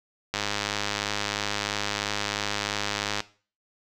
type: click train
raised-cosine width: 0.2 ms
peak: -9 dBFS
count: 296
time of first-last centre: 0.34-3.204 s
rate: 103 Hz
effects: noise-tail reverb RT60 0.4 s tail -18 dB re dry